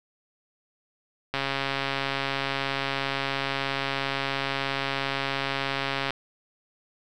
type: click train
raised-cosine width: 0.3 ms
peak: -11 dBFS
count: 654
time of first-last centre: 1.34-6.106 s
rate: 137 Hz
effects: none